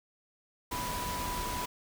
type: tone in noise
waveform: sine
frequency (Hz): 986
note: B5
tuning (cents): -3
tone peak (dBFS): -36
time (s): 0.71-1.66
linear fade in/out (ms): 10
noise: pink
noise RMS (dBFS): -37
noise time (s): 0.71-1.66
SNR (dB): -2
effects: none